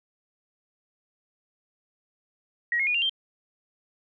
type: tone with pitch steps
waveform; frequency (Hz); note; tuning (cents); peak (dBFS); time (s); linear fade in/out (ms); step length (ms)
sine; 1900 / 2157 / 2450 / 2782 / 3159; A#6 / C#7 / D#7 / F7 / G7; +33 / -48 / -27 / -7 / +13; -22; 2.72-3.095; 2; 75
effects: none